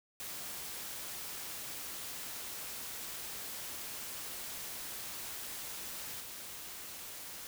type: noise with level steps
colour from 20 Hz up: white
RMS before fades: -43 / -46 dBFS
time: 0.2-7.47 s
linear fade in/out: 0 ms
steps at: 6.2 s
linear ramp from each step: 5 ms
effects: none